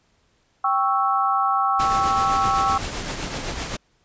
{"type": "chord", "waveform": "sine", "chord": "C# diminished", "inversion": "second", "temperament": "equal", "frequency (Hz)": [784, 1108.7, 1318.5], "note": ["G5", "C#6", "E6"], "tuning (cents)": [0, 0, 0], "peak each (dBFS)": -22, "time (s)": [0.64, 2.78], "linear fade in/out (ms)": 5}
{"type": "noise with tremolo", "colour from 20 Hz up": "pink", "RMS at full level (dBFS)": -27, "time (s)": [1.79, 3.77], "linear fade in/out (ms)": 10, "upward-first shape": "triangle", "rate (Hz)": 7.8, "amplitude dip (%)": 45}
{"effects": ["pink hiss -64 dBFS RMS until 4.04 s", "resampled to 16000 Hz"]}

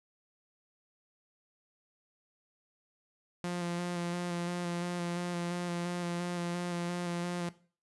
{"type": "tone with vibrato", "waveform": "sawtooth", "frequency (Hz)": 174.61, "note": "F3", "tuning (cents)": 0, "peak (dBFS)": -29, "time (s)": [3.44, 7.49], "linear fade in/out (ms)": 0, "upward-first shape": "square", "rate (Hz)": 2.9, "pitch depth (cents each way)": 16, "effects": ["noise-tail reverb RT60 0.4 s tail -17 dB re dry", "resampled to 24000 Hz"]}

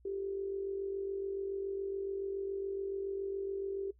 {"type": "tone with amplitude modulation", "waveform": "sine", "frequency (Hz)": 392, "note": "G4", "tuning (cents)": 0, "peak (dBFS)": -32, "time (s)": [0.05, 3.91], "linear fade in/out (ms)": 5, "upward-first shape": "sine", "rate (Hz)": 47.1, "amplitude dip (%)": 60, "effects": ["noise-tail reverb RT60 0.1 s tail -18 dB re dry", "added 60 Hz sine -61 dBFS peak until 3.99 s"]}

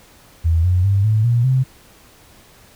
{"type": "tone with pitch steps", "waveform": "sine", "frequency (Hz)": [82.2, 90.16, 98.89, 108.46, 118.97, 130.48], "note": ["E2", "F#2", "G2", "A2", "A#2", "C3"], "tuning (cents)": [-4, -44, 16, -24, 36, -4], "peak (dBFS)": -12, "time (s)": [0.44, 1.64], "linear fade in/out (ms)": 20, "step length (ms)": 200, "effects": ["pink hiss -48 dBFS RMS until 2.75 s"]}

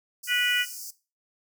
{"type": "high-pass noise", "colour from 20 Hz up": "pink", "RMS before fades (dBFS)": -39, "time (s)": [0.23, 0.91], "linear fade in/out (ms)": 10, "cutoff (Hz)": 4800, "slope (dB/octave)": 96}
{"type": "harmonic tone", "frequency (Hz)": 489.9, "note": "B4", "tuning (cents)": -14, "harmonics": [3, 4, 5, 6], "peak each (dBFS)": [-27, -27, -27, -27], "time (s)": [0.27, 0.66], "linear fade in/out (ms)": 50}
{"effects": ["noise-tail reverb RT60 0.3 s tail -17 dB re dry"]}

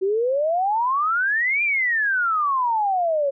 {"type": "exponential two-way sweep", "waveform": "sine", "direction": "up then down", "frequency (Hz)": [370.4, 2428, 542], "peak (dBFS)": -18, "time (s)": [0.01, 3.31], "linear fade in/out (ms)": 20, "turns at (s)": 1.63, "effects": []}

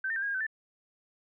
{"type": "tone with pitch steps", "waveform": "sine", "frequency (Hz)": [1549, 1812, 1578, 1638, 1620, 1527, 1768], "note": ["G6", "A#6", "G6", "G#6", "G#6", "G6", "A6"], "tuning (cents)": [-21, -50, 11, -24, -43, -46, 8], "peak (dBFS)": -29, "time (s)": [0.04, 0.467], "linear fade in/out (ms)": 5, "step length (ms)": 61, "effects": []}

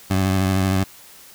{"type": "tone with vibrato", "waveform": "20% pulse", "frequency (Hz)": 95, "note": "F#2", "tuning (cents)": 46, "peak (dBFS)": -12, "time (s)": [0.1, 0.84], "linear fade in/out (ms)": 10, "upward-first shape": "triangle", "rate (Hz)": 13, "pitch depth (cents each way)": 42, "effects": ["white hiss -45 dBFS RMS until 1.34 s"]}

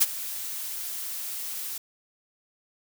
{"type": "noise with ADSR envelope", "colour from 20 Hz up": "blue", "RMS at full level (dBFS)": -17, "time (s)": [0, 1.78], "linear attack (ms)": 20, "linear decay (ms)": 31, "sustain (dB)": -17, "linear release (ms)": 4, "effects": []}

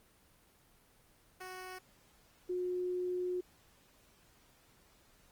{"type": "tone pair in turn", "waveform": ["10% pulse", "sine"], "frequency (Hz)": [370, 361.3], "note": ["F#4", "F#4"], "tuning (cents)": [0, -41], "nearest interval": "unison", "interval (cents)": 41, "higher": "first", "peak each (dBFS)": [-36, -33], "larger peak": "second", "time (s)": [[1.4, 1.79], [2.49, 3.41]], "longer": "second", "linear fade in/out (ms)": 10, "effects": ["pink hiss -66 dBFS RMS until 5.31 s", "Opus 24 kbps"]}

